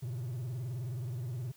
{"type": "tone with vibrato", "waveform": "triangle", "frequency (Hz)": 122.9, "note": "B2", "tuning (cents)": -8, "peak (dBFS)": -33, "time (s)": [0.02, 1.52], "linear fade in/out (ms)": 10, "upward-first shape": "sine", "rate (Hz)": 19, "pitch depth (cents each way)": 180, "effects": ["white hiss -62 dBFS RMS until 1.56 s"]}